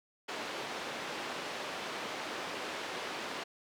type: band-pass noise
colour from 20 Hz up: pink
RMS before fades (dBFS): -40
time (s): 0.28-3.44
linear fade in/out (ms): 10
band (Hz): 360 to 4100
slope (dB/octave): 12
effects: none